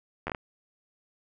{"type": "slowing click train", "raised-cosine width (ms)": 0.5, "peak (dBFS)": -17, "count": 5, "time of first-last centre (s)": [0.27, 0.348], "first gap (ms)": 11, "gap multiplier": 1.4, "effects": []}